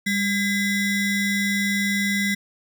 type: ring-modulated tone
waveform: square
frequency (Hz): 910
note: A#5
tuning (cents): -42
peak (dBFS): -18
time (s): 0.06-2.35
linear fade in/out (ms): 10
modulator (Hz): 1110
effects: none